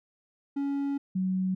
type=tone pair in turn; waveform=triangle / sine; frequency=280.1 / 186.94 Hz; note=C#4 / F#3; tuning=+18 / +18 cents; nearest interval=perfect fifth; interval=700 cents; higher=first; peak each=-25 dBFS; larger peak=neither; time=0.56-0.98 / 1.15-1.55 s; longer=first; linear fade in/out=10 ms; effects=none